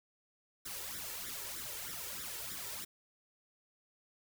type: noise with flanger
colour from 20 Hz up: white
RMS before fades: -43 dBFS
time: 0.65-2.85 s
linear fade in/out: 10 ms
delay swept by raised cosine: 0.54 to 2.24 ms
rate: 3.2 Hz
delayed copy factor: +0.85
effects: none